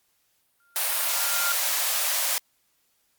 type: tone with exponential growth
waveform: sine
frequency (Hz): 1396.9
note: F6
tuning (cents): 0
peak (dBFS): -24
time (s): 0.6-1.52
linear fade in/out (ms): 1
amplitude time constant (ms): 200
type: high-pass noise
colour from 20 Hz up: white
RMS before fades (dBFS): -25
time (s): 0.76-2.38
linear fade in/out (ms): 0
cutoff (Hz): 520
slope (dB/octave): 96
effects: white hiss -69 dBFS RMS until 3.18 s + Opus 48 kbps